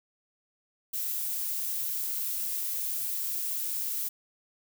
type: noise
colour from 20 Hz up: violet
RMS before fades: -32 dBFS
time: 0.93-4.09 s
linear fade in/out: 10 ms
effects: none